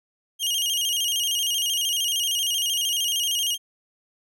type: tone with vibrato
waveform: sawtooth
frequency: 3032 Hz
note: F#7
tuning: 42 cents sharp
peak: -19 dBFS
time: 0.39-3.58 s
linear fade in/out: 50 ms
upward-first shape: square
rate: 13 Hz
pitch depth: 87 cents each way
effects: none